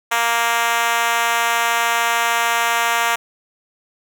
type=tone with high-pass filter; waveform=5% pulse; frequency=233.1 Hz; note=A#3; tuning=in tune; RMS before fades=-18 dBFS; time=0.11-3.16 s; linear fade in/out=10 ms; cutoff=810 Hz; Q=1.5; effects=none